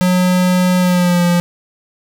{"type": "tone with pitch glide", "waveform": "square", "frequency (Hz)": [181.8, 174.7], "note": ["F#3", "F3"], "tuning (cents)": [-30, 1], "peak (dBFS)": -11, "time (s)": [0.01, 1.4], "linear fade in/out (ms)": 0, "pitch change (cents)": -69, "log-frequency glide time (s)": [0.79, 1.24], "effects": []}